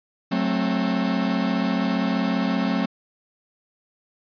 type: chord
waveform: 45% pulse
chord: F# diminished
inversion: none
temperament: equal with one note detuned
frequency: 185 / 220 / 265.7 Hz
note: F#3 / A3 / C4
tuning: 0 / 0 / +27 cents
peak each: -25 dBFS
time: 0.31-2.86 s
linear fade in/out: 10 ms
effects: resampled to 11025 Hz